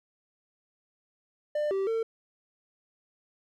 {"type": "tone with pitch steps", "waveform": "triangle", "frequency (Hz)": [597, 388.1, 451.6], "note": ["D5", "G4", "A4"], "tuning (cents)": [28, -17, 45], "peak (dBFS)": -24, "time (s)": [1.55, 2.03], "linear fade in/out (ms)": 5, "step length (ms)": 160, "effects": []}